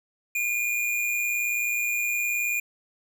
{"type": "tone with amplitude modulation", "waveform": "square", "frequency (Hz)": 2425, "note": "D#7", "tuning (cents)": -45, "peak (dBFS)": -23, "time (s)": [0.35, 2.6], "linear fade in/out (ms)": 5, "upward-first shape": "sine", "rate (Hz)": 119, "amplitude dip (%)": 40, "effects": []}